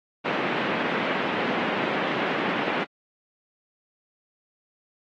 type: band-pass noise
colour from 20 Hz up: pink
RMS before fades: -27 dBFS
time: 0.24-2.85 s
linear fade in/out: 20 ms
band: 200 to 2800 Hz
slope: 24 dB/octave
effects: AAC 32 kbps